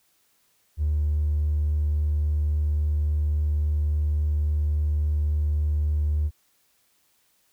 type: tone with hard clipping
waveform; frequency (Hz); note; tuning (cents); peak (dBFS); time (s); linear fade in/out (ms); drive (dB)
sine; 75.3; D2; +44; -21; 0.77-6.31; 50; 1
effects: white hiss -66 dBFS RMS until 7.52 s